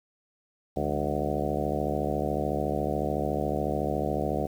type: harmonic tone with a mistuned harmonic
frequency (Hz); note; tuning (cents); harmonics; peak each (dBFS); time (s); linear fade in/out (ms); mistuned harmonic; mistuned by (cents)
73.9; D2; +11; 1 / 2 / 3 / 4 / 5 / 6 / 7 / 8 / 9 / 10; -35 / -35 / -35 / -35 / -35 / -35 / -35 / -35 / -35 / -35; 0.76-4.47; 10; 3; -100
effects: 9-bit